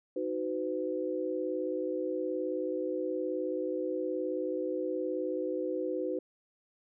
sine chord, B major, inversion first, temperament equal with one note detuned, 311.1 / 370 / 505.1 Hz, D#4 / F#4 / B4, 0 / 0 / +39 cents, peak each -36 / -35 / -34 dBFS, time 0.16-6.19 s, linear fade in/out 5 ms, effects none

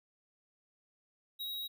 square tone, 3822 Hz, A#7, 43 cents sharp, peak -38 dBFS, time 1.39-1.68 s, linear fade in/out 20 ms, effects none

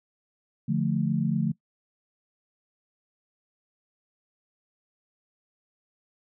sine chord, D minor, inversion none, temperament equal, 146.83 / 174.61 / 220 Hz, D3 / F3 / A3, 0 / 0 / 0 cents, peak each -27 dBFS, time 0.68-1.52 s, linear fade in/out 10 ms, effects noise-tail reverb RT60 0.1 s tail -21 dB re dry

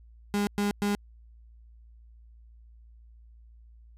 35% pulse tone bursts, 204 Hz, G#3, 31 cents flat, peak -23 dBFS, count 3, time 0.34-0.95 s, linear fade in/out 0 ms, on 130 ms, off 110 ms, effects added 57 Hz sine -50 dBFS peak until 3.97 s + resampled to 32000 Hz

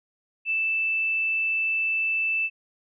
sine tone, 2643 Hz, E7, 4 cents sharp, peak -22 dBFS, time 0.45-2.5 s, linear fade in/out 50 ms, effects none

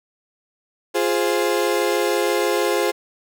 35% pulse chord, F minor, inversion none, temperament equal, 349.2 / 415.3 / 523.3 Hz, F4 / Ab4 / C5, 0 / 0 / 0 cents, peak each -21 / -20 / -21 dBFS, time 0.94-2.92 s, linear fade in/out 20 ms, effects none

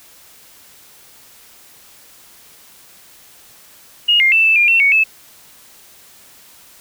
sine tone with pitch steps, 2865 / 2117 / 2657 / 2638 / 2407 / 2704 / 2229 / 2610 Hz, F7 / C7 / E7 / E7 / D7 / E7 / C#7 / E7, +44 / +20 / +13 / +1 / +42 / +43 / +9 / -18 cents, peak -9 dBFS, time 4.08-5.04 s, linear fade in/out 10 ms, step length 120 ms, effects white hiss -45 dBFS RMS until 6.8 s

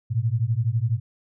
sine beating tone pair, 108.9 / 120.9 Hz, A2 / B2, -17 / -36 cents, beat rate 12 Hz, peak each -23 / -23 dBFS, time 0.1-1 s, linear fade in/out 20 ms, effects none

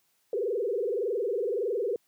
sine tone with frequency modulation, 440 Hz, A4, in tune, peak -26 dBFS, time 0.33-1.96 s, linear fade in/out 2 ms, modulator 21.7 Hz, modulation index 2.8, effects white hiss -71 dBFS RMS until 2.07 s + high-pass 100 Hz 12 dB/octave

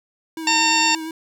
square tone with vibrato, 320 Hz, D#4, 49 cents sharp, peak -28 dBFS, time 0.37-1.11 s, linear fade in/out 2 ms, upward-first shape triangle, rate 8.7 Hz, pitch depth 29 cents each way
harmonic tone, 910 Hz, A#5, 42 cents flat, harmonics 1 / 2 / 3 / 4 / 5 / 6 / 8, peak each -20 / -26 / -20 / -26 / -24 / -26 / -23 dBFS, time 0.47-0.95 s, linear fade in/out 2 ms
effects none

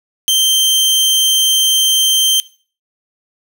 sawtooth tone, 3136 Hz, G7, in tune, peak -7 dBFS, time 0.28-2.4 s, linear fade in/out 0 ms, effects noise-tail reverb RT60 0.4 s tail -19 dB re dry

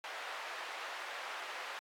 white band-pass noise, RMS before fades -44 dBFS, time 0.04-1.79 s, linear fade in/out 0 ms, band 640 to 1900 Hz, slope 12 dB/octave, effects high-pass 400 Hz 12 dB/octave + AAC 64 kbps

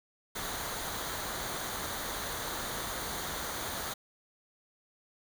pink noise with comb filter, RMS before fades -37 dBFS, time 0.35-3.94 s, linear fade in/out 10 ms, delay 0.38 ms, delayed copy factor -0.55, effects none

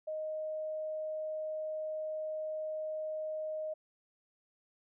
sine tone, 622.3 Hz, D#5, in tune, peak -35 dBFS, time 0.07-3.74 s, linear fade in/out 10 ms, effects none

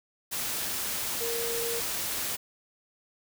sine tone in noise, 466.2 Hz, A#4, in tune, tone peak -32 dBFS, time 1.2-1.81 s, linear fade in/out 20 ms, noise white, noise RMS -32 dBFS, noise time 0.31-2.37 s, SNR -3 dB, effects none

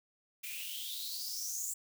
blue noise with high-pass filter sweep, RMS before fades -40 dBFS, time 0.43-1.74 s, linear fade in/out 10 ms, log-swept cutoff 2300 to 7500 Hz, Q 8.8, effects none

